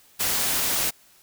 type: noise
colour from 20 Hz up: white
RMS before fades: -24 dBFS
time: 0.19-0.91 s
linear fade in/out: 20 ms
effects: white hiss -56 dBFS RMS until 1.22 s